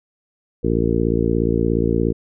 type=harmonic tone; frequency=57 Hz; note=A#1; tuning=38 cents flat; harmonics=1 / 2 / 3 / 4 / 5 / 6 / 7 / 8; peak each=-24 / -24 / -24 / -24 / -24 / -24 / -24 / -24 dBFS; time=0.63-2.13 s; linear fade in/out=20 ms; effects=none